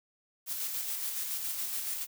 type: noise with tremolo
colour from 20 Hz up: blue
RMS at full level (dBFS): -34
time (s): 0.46-2.07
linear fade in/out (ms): 50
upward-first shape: square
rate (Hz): 7.1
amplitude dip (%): 30
effects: none